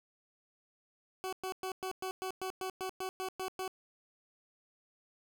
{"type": "tone bursts", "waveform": "20% pulse", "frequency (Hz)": 375.7, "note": "F#4", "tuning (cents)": 26, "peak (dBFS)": -31, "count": 13, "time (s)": [1.24, 3.678], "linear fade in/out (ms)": 0, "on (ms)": 86, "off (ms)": 110, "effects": []}